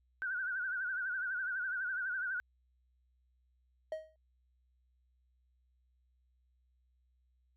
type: tone with vibrato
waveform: sine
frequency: 1499 Hz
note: F#6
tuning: 22 cents sharp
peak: -34 dBFS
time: 0.22-2.4 s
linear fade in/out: 0 ms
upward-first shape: triangle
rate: 12 Hz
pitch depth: 110 cents each way
type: tone with exponential decay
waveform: triangle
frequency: 630 Hz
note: D#5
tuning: 21 cents sharp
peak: -31 dBFS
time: 3.92-4.16 s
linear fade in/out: 2 ms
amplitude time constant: 51 ms
effects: added 62 Hz sine -70 dBFS peak until 7.56 s